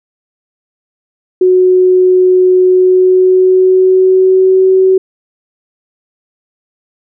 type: tone with pitch glide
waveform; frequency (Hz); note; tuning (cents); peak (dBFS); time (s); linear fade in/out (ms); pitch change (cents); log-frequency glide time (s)
sine; 368 to 377.3; F#4 to F#4; -9 to +34; -4; 1.41-4.98; 5; +43; 2.64-4.68
effects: none